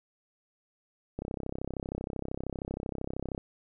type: click train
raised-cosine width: 2 ms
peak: -21 dBFS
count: 73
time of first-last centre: 1.19-3.378 s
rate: 32.9 Hz
effects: none